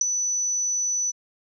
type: tone with ADSR envelope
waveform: sine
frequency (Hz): 5970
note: F#8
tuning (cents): +15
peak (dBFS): -13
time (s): 0.01-1.12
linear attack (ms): 4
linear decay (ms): 9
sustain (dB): -9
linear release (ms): 26
effects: none